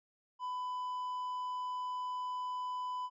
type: tone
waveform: triangle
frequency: 1000 Hz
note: B5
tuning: 21 cents sharp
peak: -34 dBFS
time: 0.39-3.1 s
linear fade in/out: 50 ms
effects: resampled to 16000 Hz